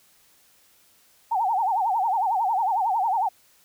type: tone with vibrato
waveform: sine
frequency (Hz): 830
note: G#5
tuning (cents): -1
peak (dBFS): -20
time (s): 1.31-3.29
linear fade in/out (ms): 10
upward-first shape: sine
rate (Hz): 11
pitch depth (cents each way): 210
effects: white hiss -59 dBFS RMS until 3.64 s